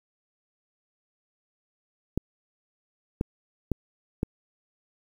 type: clicks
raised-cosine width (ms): 3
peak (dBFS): -12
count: 4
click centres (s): 2.176 / 3.211 / 3.717 / 4.231
effects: 8-bit